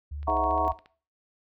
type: tone with vibrato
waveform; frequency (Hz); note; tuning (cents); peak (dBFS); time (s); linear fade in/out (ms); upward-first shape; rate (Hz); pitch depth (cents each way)
sine; 69.3; C#2; 0; -33; 0.11-0.73; 10; square; 2.5; 89
type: click train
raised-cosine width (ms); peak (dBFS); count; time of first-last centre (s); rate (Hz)
0.3; -35; 10; 0.23-0.859; 14.3
type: chord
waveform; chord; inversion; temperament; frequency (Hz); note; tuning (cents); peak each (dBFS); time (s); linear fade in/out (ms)
sine; F# dominant seventh; third; equal; 659.3 / 740 / 932.3 / 1108.7; E5 / F#5 / A#5 / C#6; 0 / 0 / 0 / 0; -28; 0.27-0.72; 10
type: harmonic tone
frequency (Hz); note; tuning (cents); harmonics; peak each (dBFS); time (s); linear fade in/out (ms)
105.1; G#2; +21; 3 / 4 / 5 / 6; -35 / -37 / -39 / -41; 0.28-0.68; 0
effects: noise-tail reverb RT60 0.4 s tail -18 dB re dry